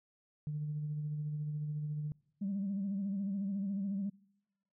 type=tone with tremolo; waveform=sine; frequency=150 Hz; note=D3; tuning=37 cents sharp; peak=-33 dBFS; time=0.47-2.12 s; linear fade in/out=0 ms; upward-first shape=sine; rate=14 Hz; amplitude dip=30%
type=tone with vibrato; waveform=sine; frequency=197.2 Hz; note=G3; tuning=11 cents sharp; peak=-32 dBFS; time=2.41-4.1 s; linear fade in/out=10 ms; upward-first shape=sine; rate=14 Hz; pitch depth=65 cents each way
effects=noise-tail reverb RT60 1.0 s tail -26 dB re dry + tanh soft clip ceiling -29 dBFS

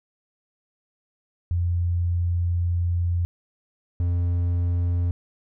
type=tone pair in turn; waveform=sine / triangle; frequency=87 / 87.39 Hz; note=F2 / F2; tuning=-6 / +2 cents; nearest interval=unison; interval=8 cents; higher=second; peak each=-20 / -18 dBFS; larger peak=second; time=1.51-3.25 / 4-5.11 s; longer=first; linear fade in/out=0 ms; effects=none

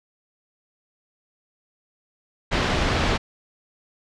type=low-pass noise; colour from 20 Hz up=pink; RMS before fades=-22 dBFS; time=2.51-3.18 s; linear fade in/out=20 ms; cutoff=4200 Hz; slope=12 dB/octave; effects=low-pass 7000 Hz 12 dB/octave

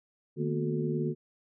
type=tone cluster; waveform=sine; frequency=151.8 / 222.4 / 240.7 / 365.3 / 436.5 Hz; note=D#3 / A3 / B3 / F#4 / A4; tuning=-42 / +19 / -44 / -22 / -14 cents; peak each=-31 / -38 / -35 / -33 / -38 dBFS; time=0.36-1.15 s; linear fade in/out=50 ms; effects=none

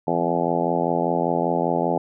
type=harmonic tone with a mistuned harmonic; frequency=85.1 Hz; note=F2; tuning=44 cents flat; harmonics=2 / 3 / 4 / 5 / 6 / 7 / 8 / 9 / 10; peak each=-28 / -28 / -28 / -28 / -28 / -28 / -28 / -28 / -28 dBFS; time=0.07-1.98 s; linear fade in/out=5 ms; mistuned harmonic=2; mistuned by=-25 cents; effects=none

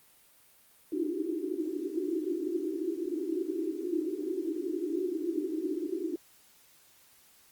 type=band-pass noise; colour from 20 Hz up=pink; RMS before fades=-33 dBFS; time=0.92-6.16 s; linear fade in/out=2 ms; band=300 to 380 Hz; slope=96 dB/octave; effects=white hiss -61 dBFS RMS until 7.51 s + Opus 32 kbps

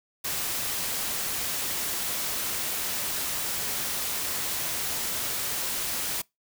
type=noise; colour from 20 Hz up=white; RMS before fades=-30 dBFS; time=0.24-6.22 s; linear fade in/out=10 ms; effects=noise-tail reverb RT60 0.2 s tail -25 dB re dry

